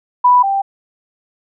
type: tone pair in turn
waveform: sine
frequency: 987.8 / 787.4 Hz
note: B5 / G5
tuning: 0 / +8 cents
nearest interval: major third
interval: 392 cents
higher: first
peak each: -6 / -13 dBFS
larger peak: first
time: 0.24-0.43 / 0.43-0.62 s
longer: neither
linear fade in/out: 10 ms
effects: none